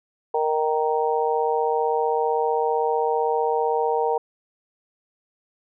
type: harmonic tone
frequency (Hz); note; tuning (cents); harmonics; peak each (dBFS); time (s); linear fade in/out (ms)
155.56; D#3; 0; 3 / 4 / 5 / 6; -22 / -30 / -25 / -26; 0.34-4.18; 5
effects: none